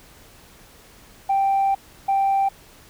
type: tone bursts at uneven times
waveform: sine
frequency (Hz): 784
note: G5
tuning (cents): 0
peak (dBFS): -15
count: 2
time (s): 1.29-1.75 / 2.08-2.49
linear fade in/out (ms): 10
effects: tanh soft clip ceiling -14 dBFS + pink hiss -49 dBFS RMS until 2.89 s